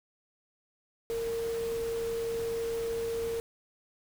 sine tone in noise, 460 Hz, A#4, 23 cents flat, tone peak -30 dBFS, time 1.1-3.4 s, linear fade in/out 0 ms, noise pink, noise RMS -44 dBFS, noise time 1.1-3.4 s, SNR +11 dB, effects none

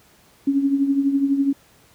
sine tone with tremolo, 277.2 Hz, C#4, in tune, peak -13 dBFS, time 0.47-1.53 s, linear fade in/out 5 ms, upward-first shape triangle, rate 12 Hz, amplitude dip 70%, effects pink hiss -54 dBFS RMS until 1.94 s + high-pass 60 Hz 12 dB/octave

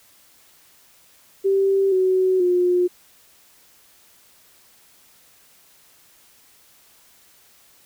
sine tone with pitch steps, 390 / 373.5 / 357.6 Hz, G4 / F#4 / F4, -9 / +16 / +41 cents, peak -15 dBFS, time 1.44-2.88 s, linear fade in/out 20 ms, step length 480 ms, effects white hiss -54 dBFS RMS until 7.85 s

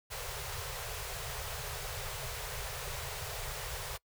pink band-stop noise, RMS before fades -40 dBFS, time 0.1-3.98 s, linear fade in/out 20 ms, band 150 to 400 Hz, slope 96 dB/octave, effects noise-tail reverb RT60 0.1 s tail -24 dB re dry

